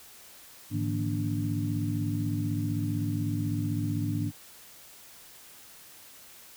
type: tone cluster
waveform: sine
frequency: 105.8 / 149.8 / 165.7 / 237.3 / 292.3 Hz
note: G#2 / D3 / E3 / A#3 / D4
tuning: +33 / +35 / +9 / +31 / -8 cents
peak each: -30 / -36 / -36 / -36 / -33 dBFS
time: 0.7-4.32 s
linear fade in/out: 50 ms
effects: white hiss -51 dBFS RMS until 6.56 s